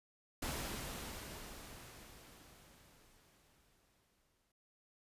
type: noise with exponential decay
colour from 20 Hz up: pink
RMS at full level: -40 dBFS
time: 0.42-4.52 s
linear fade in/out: 5 ms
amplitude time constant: 890 ms
effects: resampled to 32000 Hz